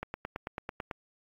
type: click train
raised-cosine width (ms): 0.5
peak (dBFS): -20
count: 9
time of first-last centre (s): 0.03-0.912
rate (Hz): 9.07
effects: AAC 64 kbps